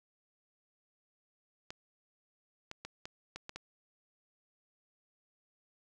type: clicks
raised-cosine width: 0.2 ms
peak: -25 dBFS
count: 7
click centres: 1.705 / 2.714 / 2.85 / 3.055 / 3.36 / 3.494 / 3.56 s
effects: none